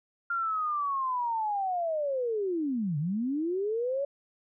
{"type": "linear two-way sweep", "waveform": "sine", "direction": "down then up", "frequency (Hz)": [1400, 139.5, 571], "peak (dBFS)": -27, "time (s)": [0.3, 4.05], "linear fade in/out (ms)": 5, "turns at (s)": 2.98, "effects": []}